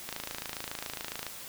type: click train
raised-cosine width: 0.2 ms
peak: -18 dBFS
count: 33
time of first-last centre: 0.09-1.266 s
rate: 27.2 Hz
effects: white hiss -44 dBFS RMS until 1.48 s